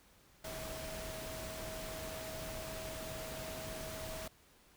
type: tone in noise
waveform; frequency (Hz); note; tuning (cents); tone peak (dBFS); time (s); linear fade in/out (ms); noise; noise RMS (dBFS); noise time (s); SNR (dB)
sine; 640; D#5; +49; -46; 0.44-4.28; 5; pink; -45; 0.44-4.28; -4
effects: pink hiss -65 dBFS RMS until 4.76 s